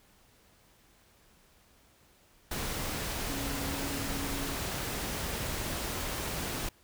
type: tone in noise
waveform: sine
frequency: 277.2 Hz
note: C#4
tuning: in tune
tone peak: -39 dBFS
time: 3.29-4.55 s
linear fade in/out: 5 ms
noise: pink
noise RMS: -35 dBFS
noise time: 2.51-6.69 s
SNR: -7 dB
effects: pink hiss -63 dBFS RMS until 6.83 s